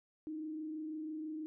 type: tone with frequency modulation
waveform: sine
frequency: 311.1 Hz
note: D#4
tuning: in tune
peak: -39 dBFS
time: 0.27-1.46 s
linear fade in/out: 0 ms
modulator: 26.1 Hz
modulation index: 0.35
effects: none